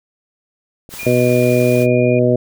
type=noise; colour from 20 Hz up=white; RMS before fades=-32 dBFS; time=0.89-1.87 s; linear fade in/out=50 ms
type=clicks; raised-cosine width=2 ms; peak=-23 dBFS; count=7; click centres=0.891 / 0.939 / 1.032 / 1.286 / 1.613 / 1.799 / 1.865 s
type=tone with pitch glide; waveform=sine; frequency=2418 to 2433 Hz; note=D7 to D#7; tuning=+50 to -39 cents; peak=-26 dBFS; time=0.99-2.19 s; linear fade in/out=2 ms; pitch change=+11 cents; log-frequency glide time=1.63-1.74 s
type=harmonic tone; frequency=123.47 Hz; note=B2; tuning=in tune; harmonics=1 / 2 / 3 / 4 / 5; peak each=-17 / -17 / -17 / -17 / -17 dBFS; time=1.06-2.36 s; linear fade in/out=5 ms
effects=none